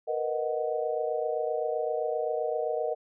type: chord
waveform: sine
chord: B major seventh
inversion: third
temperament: equal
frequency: 466.2 / 493.9 / 622.3 / 740 Hz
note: A#4 / B4 / D#5 / F#5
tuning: 0 / 0 / 0 / 0 cents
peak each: -31 / -35 / -31 / -35 dBFS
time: 0.07-2.95 s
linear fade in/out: 20 ms
effects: none